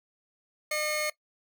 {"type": "tone pair together", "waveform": "sawtooth", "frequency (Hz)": [606, 2163], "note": ["D#5", "C#7"], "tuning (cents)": [-46, -43], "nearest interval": "octave + minor seventh", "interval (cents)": 2203, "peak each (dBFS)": -27, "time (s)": [0.71, 1.1], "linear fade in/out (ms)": 5, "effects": ["noise-tail reverb RT60 0.1 s tail -19 dB re dry"]}